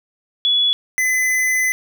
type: tone pair in turn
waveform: sine / square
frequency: 3400 / 2022 Hz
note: G#7 / B6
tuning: +40 / +40 cents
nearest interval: major sixth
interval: 900 cents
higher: first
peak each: -13 / -16 dBFS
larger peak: first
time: 0.45-0.73 / 0.98-1.72 s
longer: second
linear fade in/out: 0 ms
effects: none

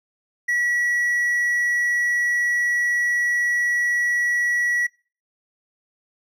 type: tone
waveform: triangle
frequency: 1934 Hz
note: B6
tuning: 37 cents flat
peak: -17 dBFS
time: 0.48-4.87 s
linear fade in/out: 10 ms
effects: noise-tail reverb RT60 0.4 s tail -25 dB re dry

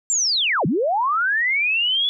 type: linear two-way sweep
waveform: sine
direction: down then up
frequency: 7510 to 130.81 to 3451 Hz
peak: -17 dBFS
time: 0.1-2.09 s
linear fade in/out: 0 ms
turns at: 0.66 s
effects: none

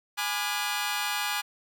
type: chord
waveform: 15% pulse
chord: G# diminished seventh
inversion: none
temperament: just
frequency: 830.6 / 996.7 / 1196.1 / 1435.3 Hz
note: G#5 / B5 / D6 / F6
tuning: 0 / +16 / +31 / +47 cents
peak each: -25 / -29 / -28 / -28 dBFS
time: 0.17-1.42 s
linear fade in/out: 20 ms
effects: none

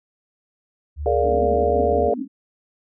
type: tone with pitch glide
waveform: sine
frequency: 73.7 to 77.23 Hz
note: D2 to D#2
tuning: +7 to -12 cents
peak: -25 dBFS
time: 0.96-2.11 s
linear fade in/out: 50 ms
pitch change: +81 cents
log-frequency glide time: 1.23-1.82 s
type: chord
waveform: sine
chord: Bb dominant seventh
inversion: third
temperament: just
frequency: 419.5 / 466.2 / 582.7 / 699.2 Hz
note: Ab4 / Bb4 / D5 / F5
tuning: +17 / 0 / -14 / +2 cents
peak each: -22 dBFS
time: 1.06-2.14 s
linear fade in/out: 2 ms
type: band-pass noise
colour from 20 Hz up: pink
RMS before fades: -30 dBFS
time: 1.21-2.28 s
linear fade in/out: 50 ms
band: 210 to 300 Hz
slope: 96 dB/octave
effects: none

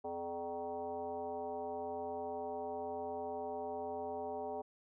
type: tone with frequency modulation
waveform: sine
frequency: 598 Hz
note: D5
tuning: 31 cents sharp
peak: -38 dBFS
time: 0.04-4.62 s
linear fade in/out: 10 ms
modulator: 171 Hz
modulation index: 1.6
effects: none

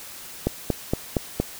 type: click train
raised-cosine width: 2 ms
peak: -7 dBFS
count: 5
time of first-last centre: 0.47-1.4 s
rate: 4.3 Hz
effects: white hiss -40 dBFS RMS until 1.59 s

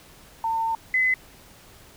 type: tone pair in turn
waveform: sine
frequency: 903 / 2027 Hz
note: A5 / B6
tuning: +45 / +45 cents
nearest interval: octave + major second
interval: 1400 cents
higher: second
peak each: -22 / -18 dBFS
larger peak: second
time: 0.44-0.75 / 0.94-1.14 s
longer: first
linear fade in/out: 2 ms
effects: pink hiss -50 dBFS RMS until 1.96 s

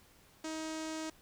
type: tone with low-pass filter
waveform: sawtooth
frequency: 316.4 Hz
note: D#4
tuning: 29 cents sharp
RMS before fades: -40 dBFS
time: 0.44-1.1 s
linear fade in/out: 5 ms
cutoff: 7100 Hz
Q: 2.3
effects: pink hiss -63 dBFS RMS until 1.21 s

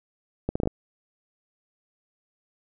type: accelerating click train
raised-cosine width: 2 ms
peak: -12 dBFS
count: 6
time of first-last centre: 0.49-0.674 s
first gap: 65 ms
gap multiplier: 0.71
effects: none

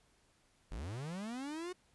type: linear sweep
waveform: 45% pulse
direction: up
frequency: 38.89 to 370.6 Hz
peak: -40 dBFS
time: 0.71-1.73 s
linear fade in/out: 10 ms
effects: pink hiss -71 dBFS RMS until 1.94 s + resampled to 24000 Hz

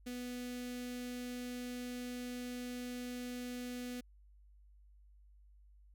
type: tone with notch filter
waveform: sawtooth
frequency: 246.9 Hz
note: B3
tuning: in tune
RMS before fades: -43 dBFS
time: 0.06-4.01 s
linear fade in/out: 10 ms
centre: 960 Hz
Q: 0.69
effects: added 50 Hz sine -59 dBFS peak until 5.94 s

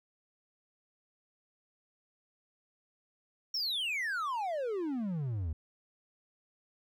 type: exponential sweep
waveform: triangle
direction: down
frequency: 5630 to 73.42 Hz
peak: -30 dBFS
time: 3.54-5.53 s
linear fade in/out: 5 ms
effects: none

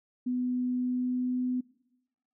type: tone with pitch glide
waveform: sine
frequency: 249.5 to 251.4 Hz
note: B3 to B3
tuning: +18 to +31 cents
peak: -27 dBFS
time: 0.26-1.61 s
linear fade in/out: 10 ms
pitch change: +13 cents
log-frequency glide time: 0.68-1.41 s
effects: noise-tail reverb RT60 1.0 s tail -22 dB re dry

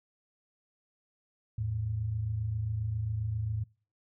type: tone pair together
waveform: sine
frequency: 82 / 109.46 Hz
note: E2 / A2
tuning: -9 / -9 cents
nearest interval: perfect fourth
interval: 500 cents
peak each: -38 / -30 dBFS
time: 1.58-3.64 s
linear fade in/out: 5 ms
effects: noise-tail reverb RT60 0.4 s tail -25 dB re dry

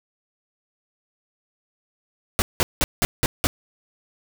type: noise bursts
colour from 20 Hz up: pink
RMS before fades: -19 dBFS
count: 6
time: 2.39-3.47 s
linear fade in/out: 0 ms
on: 30 ms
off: 180 ms
effects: none

